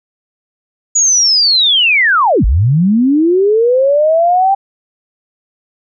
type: linear two-way sweep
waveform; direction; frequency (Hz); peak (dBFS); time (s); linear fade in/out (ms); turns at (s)
sine; down then up; 6870 to 43.65 to 794; -7; 0.95-4.55; 10; 2.45
effects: none